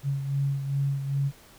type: beating tone pair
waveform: sine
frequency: 138.59 / 141.09 Hz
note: C#3 / C#3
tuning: 0 / +31 cents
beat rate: 2.5 Hz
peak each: -25 / -33 dBFS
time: 0.03-1.32 s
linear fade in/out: 50 ms
effects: pink hiss -53 dBFS RMS until 1.58 s